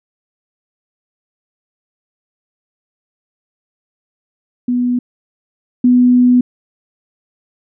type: tone pair in turn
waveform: sine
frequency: 246 / 247.7 Hz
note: B3 / B3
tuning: -7 / +5 cents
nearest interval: unison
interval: 12 cents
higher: second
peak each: -12 / -6 dBFS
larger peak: second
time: 4.68-4.99 / 5.84-6.41 s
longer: second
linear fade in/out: 5 ms
effects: none